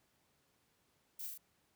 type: noise with echo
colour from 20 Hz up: violet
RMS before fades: -45 dBFS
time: 1.19-1.27 s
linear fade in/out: 5 ms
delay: 36 ms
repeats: 3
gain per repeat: -2 dB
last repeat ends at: 1.378 s
effects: pink hiss -75 dBFS RMS until 1.75 s + high-pass 80 Hz 12 dB/octave